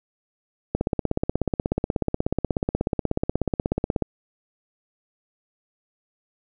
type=click train; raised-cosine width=2 ms; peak=-8 dBFS; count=55; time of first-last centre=0.75-4.023 s; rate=16.5 Hz; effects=none